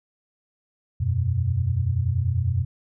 sine chord, E suspended second, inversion none, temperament equal, 82.41 / 92.5 / 123.47 Hz, E2 / F#2 / B2, 0 / 0 / 0 cents, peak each -28 / -23 / -24 dBFS, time 1-2.65 s, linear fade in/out 10 ms, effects none

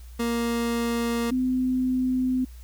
30% pulse / sine tone pair in turn, 234 / 255.6 Hz, A#3 / C4, +7 / -40 cents, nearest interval major second, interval 153 cents, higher second, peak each -21 dBFS, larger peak neither, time 0.19-1.31 / 1.31-2.45 s, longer second, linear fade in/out 10 ms, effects added 60 Hz sine -40 dBFS peak until 2.63 s + white hiss -56 dBFS RMS until 2.63 s

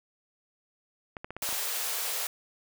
clicks, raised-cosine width 0.5 ms, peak -23 dBFS, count 7, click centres 1.168 / 1.245 / 1.306 / 1.366 / 1.426 / 1.49 / 1.527 s
white high-pass noise, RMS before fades -32 dBFS, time 1.42-2.27 s, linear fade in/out 2 ms, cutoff 420 Hz, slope 48 dB/octave
effects none

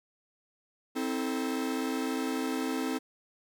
45% pulse chord, A minor, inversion first, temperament equal with one note detuned, 261.6 / 321.2 / 440 Hz, C4 / E4 / A4, 0 / -45 / 0 cents, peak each -32 / -35 / -37 dBFS, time 0.95-2.99 s, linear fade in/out 20 ms, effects none

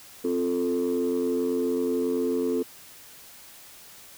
sine chord, F major, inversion second, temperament equal, 261.6 / 349.2 / 440 Hz, C4 / F4 / A4, 0 / 0 / 0 cents, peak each -26 / -28 / -25 dBFS, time 0.24-2.63 s, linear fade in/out 10 ms, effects tanh soft clip ceiling -18 dBFS + white hiss -48 dBFS RMS until 4.17 s

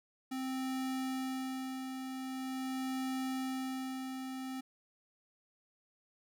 square tone with tremolo, 261.6 Hz, C4, in tune, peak -35 dBFS, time 0.31-4.61 s, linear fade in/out 10 ms, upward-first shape sine, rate 0.44 Hz, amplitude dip 45%, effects none

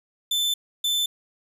40% pulse tone bursts at uneven times, 3529 Hz, A7, 4 cents sharp, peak -20 dBFS, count 2, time 0.31-0.54 / 0.84-1.06 s, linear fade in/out 5 ms, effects none

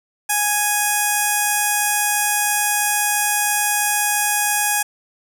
5% pulse tone with notch filter, 831 Hz, G#5, 1 cent sharp, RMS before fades -19 dBFS, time 0.29-4.83 s, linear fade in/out 10 ms, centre 4100 Hz, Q 0.74, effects none

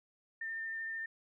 sine tone with vibrato, 1804 Hz, A6, 43 cents sharp, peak -37 dBFS, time 0.41-1.06 s, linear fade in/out 5 ms, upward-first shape sine, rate 13 Hz, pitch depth 10 cents each way, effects none

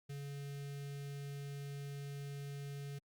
square tone with notch filter, 141.3 Hz, C#3, 34 cents sharp, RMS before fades -45 dBFS, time 0.09-2.99 s, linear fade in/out 10 ms, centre 960 Hz, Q 0.84, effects Opus 48 kbps

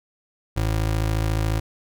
square tone pair together, 54.15 / 108.3 Hz, A1 / A2, -27 / -27 cents, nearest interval octave, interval 1200 cents, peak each -24 dBFS, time 0.56-1.6 s, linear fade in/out 10 ms, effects none

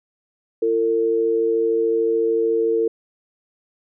sine tone pair together, 339.2 / 452.8 Hz, E4 / A4, +50 / +50 cents, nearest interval perfect fourth, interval 500 cents, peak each -23 / -17 dBFS, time 0.62-2.88 s, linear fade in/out 5 ms, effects none

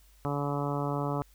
harmonic tone, 143.3 Hz, D3, 42 cents flat, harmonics 1 / 2 / 3 / 4 / 5 / 6 / 7 / 8 / 9, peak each -32 / -35 / -37 / -38 / -39 / -40 / -40 / -41 / -42 dBFS, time 0.25-1.22 s, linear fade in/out 0 ms, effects added 50 Hz sine -57 dBFS peak until 1.34 s + white hiss -64 dBFS RMS until 1.34 s

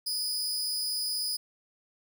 sawtooth tone with amplitude modulation, 4978 Hz, D#8, in tune, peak -23 dBFS, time 0.06-1.37 s, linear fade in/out 10 ms, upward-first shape sine, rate 279 Hz, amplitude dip 75%, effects none

